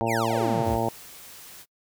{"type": "harmonic tone", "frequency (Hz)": 114.4, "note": "A#2", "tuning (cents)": -32, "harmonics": [1, 2, 3, 4, 5, 6, 7, 8], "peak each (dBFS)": [-31, -31, -31, -31, -31, -31, -31, -31], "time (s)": [0.01, 0.89], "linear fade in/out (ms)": 0}
{"type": "exponential sweep", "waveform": "45% pulse", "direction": "down", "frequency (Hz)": [2913, 51], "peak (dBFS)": -28, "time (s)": [0.06, 0.79], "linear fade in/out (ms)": 50}
{"type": "noise", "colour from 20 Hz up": "white", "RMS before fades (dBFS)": -45, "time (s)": [0.62, 1.66], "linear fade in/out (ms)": 50}
{"effects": ["noise-tail reverb RT60 0.1 s tail -26 dB re dry"]}